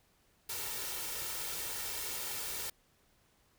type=noise with comb filter; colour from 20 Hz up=white; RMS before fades=-39 dBFS; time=0.49-2.7 s; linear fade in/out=5 ms; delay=2.2 ms; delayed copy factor=+0.55; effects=pink hiss -70 dBFS RMS until 3.58 s